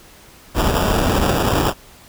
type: noise with sample-and-hold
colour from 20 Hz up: pink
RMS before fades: -17 dBFS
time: 0.54-1.74 s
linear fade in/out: 50 ms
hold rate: 2100 Hz
effects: pink hiss -45 dBFS RMS until 2.08 s